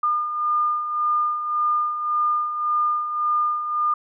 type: beating tone pair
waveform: sine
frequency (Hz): 1209 / 1210.8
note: D6 / D#6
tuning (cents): +50 / -48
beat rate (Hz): 1.8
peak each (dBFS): -28 / -20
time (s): 0.03-3.94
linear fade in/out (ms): 5
effects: none